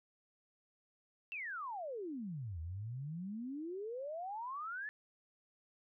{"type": "exponential two-way sweep", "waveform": "sine", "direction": "down then up", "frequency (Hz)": [2752, 77.78, 1773], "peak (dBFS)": -40, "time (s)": [1.32, 4.89], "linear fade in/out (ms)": 0, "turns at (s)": 2.6, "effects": []}